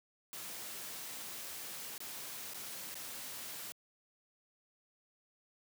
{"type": "noise with dropouts", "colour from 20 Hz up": "white", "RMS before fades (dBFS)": -45, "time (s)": [0.33, 3.72], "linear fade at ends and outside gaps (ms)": 0, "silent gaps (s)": [[1.979, 2.004], [2.536, 2.544], [2.943, 2.954]], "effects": ["high-pass 100 Hz 12 dB/octave"]}